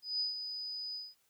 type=tone with ADSR envelope; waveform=sine; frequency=4978 Hz; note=D#8; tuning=in tune; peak=-30 dBFS; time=0.02-1.15 s; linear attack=180 ms; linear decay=140 ms; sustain=-8 dB; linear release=200 ms; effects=white hiss -73 dBFS RMS until 1.29 s